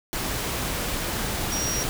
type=tone in noise; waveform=sine; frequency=5670 Hz; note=F8; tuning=25 cents sharp; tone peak=-27 dBFS; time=1.52-1.83 s; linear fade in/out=0 ms; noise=pink; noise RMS=-28 dBFS; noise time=0.13-1.89 s; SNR=-2 dB; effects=none